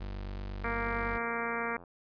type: tone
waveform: 35% pulse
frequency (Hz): 48.64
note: G1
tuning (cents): -13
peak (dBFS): -35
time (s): 0-1.18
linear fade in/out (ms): 10
type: harmonic tone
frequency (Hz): 233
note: A#3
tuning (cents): -1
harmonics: 1 / 2 / 3 / 4 / 5 / 6 / 7 / 8 / 9 / 10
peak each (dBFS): -41 / -38 / -42 / -40 / -39 / -39 / -41 / -43 / -42 / -43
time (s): 0.64-1.77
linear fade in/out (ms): 5
type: click train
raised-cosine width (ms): 1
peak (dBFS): -37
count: 85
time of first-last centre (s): 0.87-1.838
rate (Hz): 86.8
effects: resampled to 11025 Hz